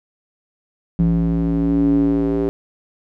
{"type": "tone with band-pass filter sweep", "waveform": "square", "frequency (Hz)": 56.4, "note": "A1", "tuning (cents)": 44, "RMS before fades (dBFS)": -17, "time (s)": [0.99, 2.49], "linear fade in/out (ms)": 0, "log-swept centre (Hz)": [190, 360], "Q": 5.3, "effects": []}